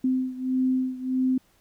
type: beating tone pair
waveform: sine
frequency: 257.6 / 259.2 Hz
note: C4 / C4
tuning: -27 / -16 cents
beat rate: 1.6 Hz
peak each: -24 / -27 dBFS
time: 0.04-1.38 s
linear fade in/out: 5 ms
effects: pink hiss -63 dBFS RMS until 1.6 s